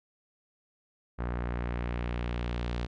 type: tone with low-pass filter sweep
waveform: sawtooth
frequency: 59.7 Hz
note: A#1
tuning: 42 cents sharp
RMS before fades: -33 dBFS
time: 1.18-2.87 s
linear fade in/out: 20 ms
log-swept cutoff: 1500 to 4200 Hz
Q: 1.4
effects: none